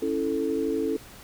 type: chord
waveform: sine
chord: A major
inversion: first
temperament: equal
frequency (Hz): 277.2 / 329.6 / 440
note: C#4 / E4 / A4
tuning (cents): 0 / 0 / 0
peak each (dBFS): -29 / -29 / -27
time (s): 0.02-0.97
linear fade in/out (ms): 5
effects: pink hiss -47 dBFS RMS until 1.23 s